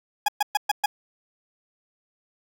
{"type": "tone bursts", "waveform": "40% pulse", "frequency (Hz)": 830.6, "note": "G#5", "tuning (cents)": 0, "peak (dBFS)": -17, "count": 5, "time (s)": [0.26, 0.86], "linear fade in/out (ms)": 5, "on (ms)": 24, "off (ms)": 120, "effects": []}